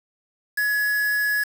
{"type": "tone with quantisation", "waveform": "triangle", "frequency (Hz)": 1687, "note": "G#6", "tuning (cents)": 27, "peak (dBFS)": -18, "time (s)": [0.57, 1.44], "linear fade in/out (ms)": 10, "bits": 5, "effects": []}